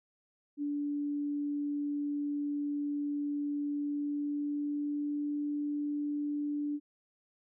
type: tone with pitch glide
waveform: sine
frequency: 290 to 292.7 Hz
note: D4 to D4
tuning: -22 to -6 cents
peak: -31 dBFS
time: 0.57-6.8 s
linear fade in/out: 50 ms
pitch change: +16 cents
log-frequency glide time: 3.71-5.36 s
effects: none